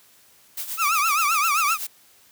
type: noise with tremolo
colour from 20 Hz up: blue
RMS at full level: -29 dBFS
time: 0.57-1.87 s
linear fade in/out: 5 ms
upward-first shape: sine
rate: 8.1 Hz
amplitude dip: 65%
type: tone with vibrato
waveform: 30% pulse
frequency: 1244.5 Hz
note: D#6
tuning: in tune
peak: -16 dBFS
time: 0.77-1.78 s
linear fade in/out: 50 ms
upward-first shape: triangle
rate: 7.6 Hz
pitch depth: 180 cents each way
effects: white hiss -55 dBFS RMS until 2.31 s + high-pass 60 Hz 12 dB/octave